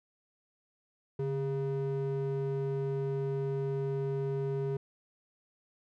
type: ring-modulated tone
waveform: triangle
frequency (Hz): 273.8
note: C#4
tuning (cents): -21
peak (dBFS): -25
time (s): 1.19-4.77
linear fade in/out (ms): 5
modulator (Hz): 132
effects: none